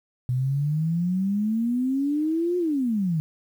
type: exponential two-way sweep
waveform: sine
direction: up then down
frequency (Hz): 123.47 to 361.6 to 151.8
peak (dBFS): -21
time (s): 0.29-3.2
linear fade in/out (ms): 0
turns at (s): 2.58
effects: 9-bit